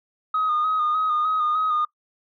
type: tone with vibrato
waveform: sine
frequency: 1244 Hz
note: D#6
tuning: 1 cent flat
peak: -18 dBFS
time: 0.34-1.85 s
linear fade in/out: 5 ms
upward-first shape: square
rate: 3.3 Hz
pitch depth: 29 cents each way
effects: noise-tail reverb RT60 0.1 s tail -21 dB re dry + tanh soft clip ceiling -16 dBFS